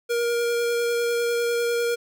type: tone with vibrato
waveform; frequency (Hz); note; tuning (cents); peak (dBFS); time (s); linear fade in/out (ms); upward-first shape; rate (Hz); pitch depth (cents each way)
square; 472.3; A#4; +23; -22; 0.09-1.96; 20; triangle; 10; 12
effects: none